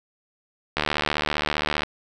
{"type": "click train", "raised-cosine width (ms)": 0.3, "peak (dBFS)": -6, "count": 81, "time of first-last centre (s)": [0.77, 1.834], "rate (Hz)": 75.2, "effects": []}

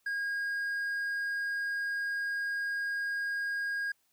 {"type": "tone", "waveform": "triangle", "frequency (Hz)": 1630, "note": "G#6", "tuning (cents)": -33, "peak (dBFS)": -29, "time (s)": [0.06, 3.92], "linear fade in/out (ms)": 5, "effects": ["white hiss -73 dBFS RMS until 4.12 s"]}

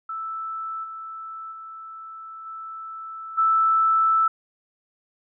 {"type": "tone with level steps", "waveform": "sine", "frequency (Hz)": 1318.5, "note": "E6", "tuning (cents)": 0, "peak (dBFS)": [-28, -33, -36, -33, -16], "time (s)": [0.09, 4.28], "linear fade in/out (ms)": 5, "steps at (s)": [0.83, 1.51, 2.45, 3.37], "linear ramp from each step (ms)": 20, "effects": []}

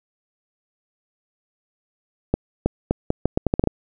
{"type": "accelerating click train", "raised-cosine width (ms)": 2, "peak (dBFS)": -4, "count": 11, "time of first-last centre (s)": [2.34, 3.673], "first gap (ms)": 320, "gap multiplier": 0.78, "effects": []}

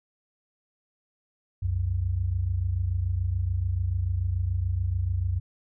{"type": "tone pair together", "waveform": "sine", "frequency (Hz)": [65.58, 92.5], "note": ["C2", "F#2"], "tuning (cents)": [5, 0], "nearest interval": "tritone", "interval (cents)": 595, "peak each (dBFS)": [-29, -25], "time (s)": [1.62, 5.4], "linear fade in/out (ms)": 10, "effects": []}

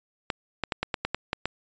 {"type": "clicks", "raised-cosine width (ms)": 0.3, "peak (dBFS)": -10, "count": 9, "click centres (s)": [0.302, 0.637, 0.722, 0.83, 0.942, 1.05, 1.146, 1.331, 1.456], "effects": ["resampled to 16000 Hz"]}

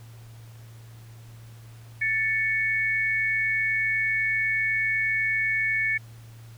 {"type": "tone pair together", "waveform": "sine", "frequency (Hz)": [1763, 2223], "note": ["A6", "C#7"], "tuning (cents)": [3, 4], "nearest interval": "major third", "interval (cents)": 401, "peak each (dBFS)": [-26, -24], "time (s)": [2.01, 5.98], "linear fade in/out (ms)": 10, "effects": ["added 114 Hz sine -43 dBFS peak until 6.57 s", "pink hiss -55 dBFS RMS until 6.57 s"]}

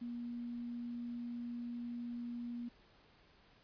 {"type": "tone with quantisation", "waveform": "sine", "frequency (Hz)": 238.8, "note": "A#3", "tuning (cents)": 42, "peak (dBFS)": -40, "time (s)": [0.01, 2.69], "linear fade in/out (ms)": 10, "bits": 11, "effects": ["pink hiss -66 dBFS RMS until 3.63 s", "resampled to 11025 Hz"]}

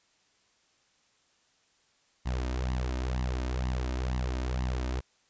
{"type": "tone with flanger", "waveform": "sawtooth", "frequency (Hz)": 63, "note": "B1", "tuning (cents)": 35, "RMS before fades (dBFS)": -31, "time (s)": [2.25, 5.01], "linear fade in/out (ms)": 20, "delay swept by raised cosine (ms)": [1, 3.3], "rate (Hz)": 2.1, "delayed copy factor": 0.65, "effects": ["white hiss -68 dBFS RMS until 5.29 s", "resampled to 16000 Hz"]}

